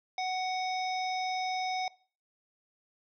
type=harmonic tone; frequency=744 Hz; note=F#5; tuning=9 cents sharp; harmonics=1 / 3 / 5 / 7 / 8; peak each=-31 / -38 / -42 / -43 / -50 dBFS; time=0.18-1.88 s; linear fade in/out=2 ms; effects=noise-tail reverb RT60 0.4 s tail -20 dB re dry